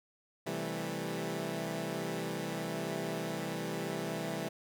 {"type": "chord", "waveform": "15% pulse", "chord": "A minor seventh", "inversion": "first", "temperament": "equal with one note detuned", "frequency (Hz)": [130.81, 164.81, 196.79, 220], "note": ["C3", "E3", "G3", "A3"], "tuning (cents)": [0, 0, 7, 0], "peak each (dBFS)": [-37, -32, -34, -36], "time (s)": [0.46, 4.49], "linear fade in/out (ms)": 10, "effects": []}